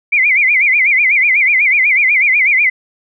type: tone with vibrato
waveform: sine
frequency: 2217 Hz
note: C#7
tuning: in tune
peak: -8 dBFS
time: 0.12-2.7 s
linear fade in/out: 10 ms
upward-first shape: sine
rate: 8.1 Hz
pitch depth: 170 cents each way
effects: none